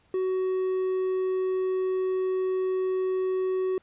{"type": "tone", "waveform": "triangle", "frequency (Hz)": 373.9, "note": "F#4", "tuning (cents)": 18, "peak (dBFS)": -22, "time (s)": [0.14, 3.78], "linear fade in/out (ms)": 2, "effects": ["pink hiss -64 dBFS RMS until 3.82 s", "resampled to 8000 Hz"]}